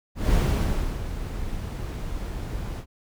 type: noise with ADSR envelope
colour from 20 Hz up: brown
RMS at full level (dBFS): -19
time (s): 0.15-2.86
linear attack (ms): 170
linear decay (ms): 660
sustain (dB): -12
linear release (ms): 79
effects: none